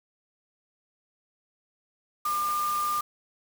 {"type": "tone in noise", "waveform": "sine", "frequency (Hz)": 1200, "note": "D6", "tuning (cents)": 37, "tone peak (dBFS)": -25, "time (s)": [2.25, 3.01], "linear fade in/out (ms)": 5, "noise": "white", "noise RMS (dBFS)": -38, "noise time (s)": [2.25, 3.01], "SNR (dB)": 10, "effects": []}